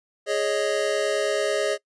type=chord; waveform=square; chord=Ab suspended fourth; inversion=none; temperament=just; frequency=415.3 / 553.7 / 623 Hz; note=Ab4 / Db5 / Eb5; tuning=0 / -2 / +2 cents; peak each=-27 dBFS; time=0.26-1.78 s; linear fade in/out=50 ms; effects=noise-tail reverb RT60 0.1 s tail -23 dB re dry + resampled to 22050 Hz